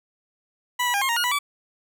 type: tone with pitch steps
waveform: 20% pulse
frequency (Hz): 984 / 975 / 806 / 1070 / 934 / 1434 / 983 / 1150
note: B5 / B5 / G5 / C6 / A#5 / F6 / B5 / D6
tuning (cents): -7 / -23 / +48 / +38 / +3 / +45 / -8 / -37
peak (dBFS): -16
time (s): 0.79-1.39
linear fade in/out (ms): 10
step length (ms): 75
effects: none